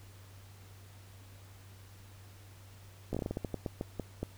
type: slowing click train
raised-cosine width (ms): 2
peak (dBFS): -21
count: 14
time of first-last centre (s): 3.13-4.23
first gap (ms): 16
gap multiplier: 1.25
effects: added 97 Hz sine -52 dBFS peak until 4.37 s + pink hiss -59 dBFS RMS until 4.37 s